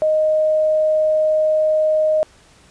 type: tone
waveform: sine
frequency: 621 Hz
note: D#5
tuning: 3 cents flat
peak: -13 dBFS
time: 0.02-2.23 s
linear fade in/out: 0 ms
effects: pink hiss -50 dBFS RMS until 2.7 s + resampled to 22050 Hz